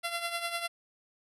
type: tone with tremolo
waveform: 10% pulse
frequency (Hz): 684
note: F5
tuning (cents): -36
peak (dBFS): -21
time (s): 0.03-0.68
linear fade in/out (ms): 20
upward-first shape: triangle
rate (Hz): 10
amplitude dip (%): 70
effects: resampled to 32000 Hz